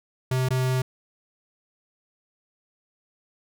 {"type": "tone with dropouts", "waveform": "square", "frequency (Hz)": 129, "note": "C3", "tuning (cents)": -24, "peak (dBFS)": -22, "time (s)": [0.31, 0.82], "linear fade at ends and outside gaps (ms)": 5, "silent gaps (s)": [0.488, 0.505], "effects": []}